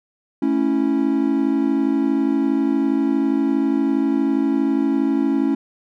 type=chord; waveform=triangle; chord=A major; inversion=none; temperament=equal; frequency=220 / 277.2 / 329.6 Hz; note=A3 / C#4 / E4; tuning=0 / 0 / 0 cents; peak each=-22 / -16 / -20 dBFS; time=0.42-5.55 s; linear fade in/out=5 ms; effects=none